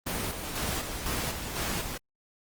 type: noise with tremolo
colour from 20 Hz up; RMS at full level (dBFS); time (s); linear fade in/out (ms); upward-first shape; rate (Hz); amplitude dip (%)
pink; -31; 0.06-1.98; 10; square; 2; 45
effects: Opus 24 kbps